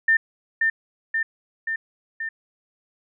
sine tone with echo, 1800 Hz, A6, 39 cents sharp, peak -14 dBFS, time 0.08-0.17 s, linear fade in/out 5 ms, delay 530 ms, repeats 4, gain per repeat -3 dB, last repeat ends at 2.29 s, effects none

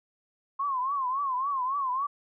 sine tone with vibrato, 1069 Hz, C6, 37 cents sharp, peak -26 dBFS, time 0.59-2.07 s, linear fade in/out 10 ms, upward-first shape triangle, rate 3.6 Hz, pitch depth 150 cents each way, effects none

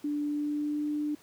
sine tone with pitch glide, 293.7 to 297.6 Hz, D4 to D4, 0 to +23 cents, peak -28 dBFS, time 0.04-1.15 s, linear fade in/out 5 ms, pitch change +23 cents, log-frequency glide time 0.26-0.89 s, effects pink hiss -58 dBFS RMS until 1.22 s + high-pass 100 Hz 12 dB/octave

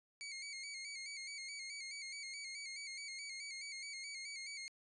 20% pulse tone with vibrato, 2207 Hz, C#7, 8 cents flat, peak -40 dBFS, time 0.21-4.68 s, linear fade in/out 0 ms, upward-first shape square, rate 4.7 Hz, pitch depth 53 cents each way, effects resampled to 24000 Hz

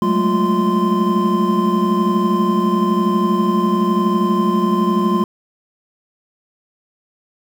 triangle tone cluster, 187.3 / 208.3 / 220.4 / 352.8 / 1039 Hz, F#3 / G#3 / A3 / F4 / C6, +21 / +5 / +3 / +18 / -12 cents, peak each -18 dBFS, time 0.02-5.24 s, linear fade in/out 2 ms, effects 7-bit

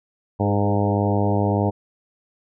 harmonic tone with a mistuned harmonic, 101.7 Hz, G#2, 36 cents flat, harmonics 1 / 2 / 3 / 4 / 5 / 6 / 7 / 8 / 9, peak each -21 / -24 / -26 / -27 / -28 / -29 / -29 / -30 / -31 dBFS, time 0.39-1.71 s, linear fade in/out 20 ms, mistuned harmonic 4, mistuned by +21 cents, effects none

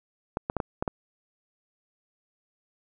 clicks, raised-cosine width 1 ms, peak -13 dBFS, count 6, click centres 0.371 / 0.499 / 0.567 / 0.602 / 0.825 / 0.878 s, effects none

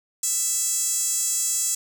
sawtooth tone with high-pass filter, 661 Hz, E5, 5 cents sharp, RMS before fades -24 dBFS, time 0.23-1.75 s, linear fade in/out 5 ms, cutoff 7400 Hz, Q 4.4, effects 9-bit

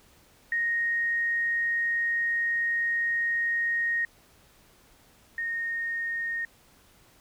sine tone pair in turn, 1864.7 / 1849.7 Hz, A#6 / A#6, 0 / -14 cents, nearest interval unison, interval 14 cents, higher first, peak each -24 / -28 dBFS, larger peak first, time 0.52-4.05 / 5.38-6.45 s, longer first, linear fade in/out 2 ms, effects pink hiss -59 dBFS RMS until 7.2 s

